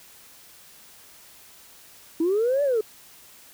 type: linear two-way sweep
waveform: sine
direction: up then down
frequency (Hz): 313.1 to 587 to 415.7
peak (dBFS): -18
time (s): 2.2-2.81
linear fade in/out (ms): 5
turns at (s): 2.63
effects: tanh soft clip ceiling -16 dBFS + white hiss -50 dBFS RMS until 3.53 s